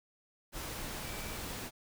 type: tone in noise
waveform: sine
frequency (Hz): 2316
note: D7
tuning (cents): -25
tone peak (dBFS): -51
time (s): 1.01-1.39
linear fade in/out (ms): 50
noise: pink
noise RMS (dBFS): -41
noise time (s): 0.52-1.71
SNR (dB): -13
effects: none